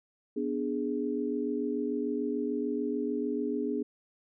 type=chord; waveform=sine; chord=G# diminished; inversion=first; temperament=equal; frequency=246.9 / 293.7 / 415.3 Hz; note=B3 / D4 / G#4; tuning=0 / 0 / 0 cents; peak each=-33 dBFS; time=0.36-3.83 s; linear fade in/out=10 ms; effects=none